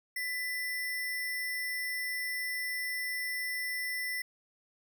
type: tone with sample-and-hold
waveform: sine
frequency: 1993 Hz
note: B6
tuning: 15 cents sharp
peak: -32 dBFS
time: 0.16-4.22 s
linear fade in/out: 5 ms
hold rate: 7350 Hz
effects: none